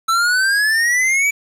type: exponential sweep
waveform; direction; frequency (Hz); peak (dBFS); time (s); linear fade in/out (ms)
square; up; 1317 to 2316; -14; 0.08-1.31; 10
effects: low-pass 11000 Hz 12 dB/octave + 7-bit